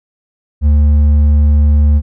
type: tone with hard clipping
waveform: sine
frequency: 74 Hz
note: D2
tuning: 14 cents sharp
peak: -7 dBFS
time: 0.61-2.02 s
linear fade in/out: 50 ms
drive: 4 dB
effects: none